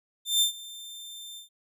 sawtooth tone with ADSR envelope, 3581 Hz, A7, 30 cents sharp, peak -16 dBFS, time 0.25-1.49 s, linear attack 160 ms, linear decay 110 ms, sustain -21 dB, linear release 120 ms, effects none

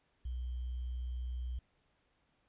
sine tone with sample-and-hold, 61.74 Hz, B1, in tune, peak -36 dBFS, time 0.25-1.59 s, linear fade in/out 5 ms, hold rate 3150 Hz, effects pink hiss -75 dBFS RMS until 2.48 s + resampled to 8000 Hz

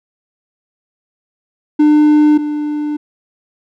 triangle tone pair in turn, 300.4 / 298 Hz, D4 / D4, +39 / +25 cents, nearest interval unison, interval 14 cents, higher first, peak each -4 / -14 dBFS, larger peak first, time 1.79-2.38 / 2.38-2.97 s, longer neither, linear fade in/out 10 ms, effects none

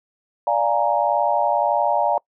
sine chord, Bb dominant seventh, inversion first, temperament equal, 587.3 / 698.5 / 830.6 / 932.3 Hz, D5 / F5 / Ab5 / Bb5, 0 / 0 / 0 / 0 cents, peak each -22 dBFS, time 0.47-2.18 s, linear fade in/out 2 ms, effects noise-tail reverb RT60 0.1 s tail -25 dB re dry

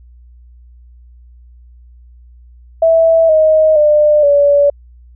sine tone with pitch steps, 655 / 626.5 / 599.3 / 573.2 Hz, E5 / D#5 / D5 / D5, -11 / +12 / +35 / -42 cents, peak -6 dBFS, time 2.82-4.7 s, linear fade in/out 5 ms, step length 470 ms, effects added 60 Hz sine -38 dBFS peak until 5.15 s

